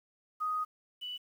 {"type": "tone pair in turn", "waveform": "sine", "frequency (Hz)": [1248, 2968], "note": ["D#6", "F#7"], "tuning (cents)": [5, 5], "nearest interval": "octave + minor third", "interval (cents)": 1500, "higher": "second", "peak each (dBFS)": [-30, -37], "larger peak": "first", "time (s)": [[0.4, 0.65], [1.01, 1.18]], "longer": "first", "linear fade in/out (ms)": 20, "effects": ["10-bit"]}